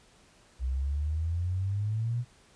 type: exponential sweep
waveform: sine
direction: up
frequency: 62 to 123.47 Hz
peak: -27 dBFS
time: 0.59-2.25 s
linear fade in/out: 50 ms
effects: pink hiss -60 dBFS RMS until 2.55 s + resampled to 22050 Hz